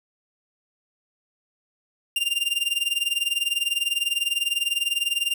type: tone with tremolo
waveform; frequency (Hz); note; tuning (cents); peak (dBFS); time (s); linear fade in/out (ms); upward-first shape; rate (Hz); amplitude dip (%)
45% pulse; 2794; F7; 0; -19; 2.16-5.34; 2; sine; 20; 85
effects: none